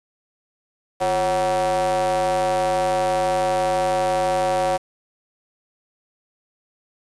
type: ring-modulated tone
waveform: square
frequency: 99 Hz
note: G2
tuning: 18 cents sharp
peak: -16 dBFS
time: 1-4.78 s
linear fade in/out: 20 ms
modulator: 647 Hz
effects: resampled to 24000 Hz + 7-bit